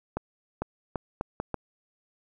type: accelerating click train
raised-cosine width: 1 ms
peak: -15 dBFS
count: 6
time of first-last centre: 0.17-1.543 s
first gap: 450 ms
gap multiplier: 0.75
effects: none